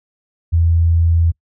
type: tone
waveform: sine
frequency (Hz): 83.5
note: E2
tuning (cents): +23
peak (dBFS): -10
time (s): 0.52-1.32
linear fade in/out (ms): 20
effects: noise-tail reverb RT60 0.1 s tail -25 dB re dry